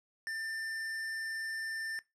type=tone; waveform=square; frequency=1789 Hz; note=A6; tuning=28 cents sharp; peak=-36 dBFS; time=0.27-1.99 s; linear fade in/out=0 ms; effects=noise-tail reverb RT60 0.2 s tail -20 dB re dry + low-pass 9000 Hz 12 dB/octave